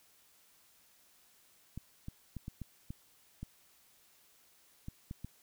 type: clicks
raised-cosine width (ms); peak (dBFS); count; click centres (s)
5; -29; 10; 1.776 / 2.084 / 2.367 / 2.481 / 2.617 / 2.905 / 3.43 / 4.884 / 5.111 / 5.246
effects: white hiss -66 dBFS RMS until 5.42 s